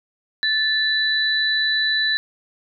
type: tone pair together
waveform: sine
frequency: 1751 / 3974 Hz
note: A6 / B7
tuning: -9 / +10 cents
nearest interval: octave + major second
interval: 1419 cents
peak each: -20 dBFS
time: 0.43-2.17 s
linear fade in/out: 0 ms
effects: none